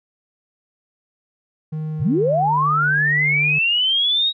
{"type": "tone with pitch glide", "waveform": "triangle", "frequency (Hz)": [155.56, 149.22], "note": ["D#3", "D3"], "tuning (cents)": [0, 28], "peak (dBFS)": -21, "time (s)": [1.72, 3.59], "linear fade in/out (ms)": 10, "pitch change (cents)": -72, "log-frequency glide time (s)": [1.88, 2.77]}
{"type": "linear sweep", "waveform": "sine", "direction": "up", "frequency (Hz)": [65.5, 3817], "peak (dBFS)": -15, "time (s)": [1.99, 4.33], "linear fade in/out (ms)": 50}
{"effects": []}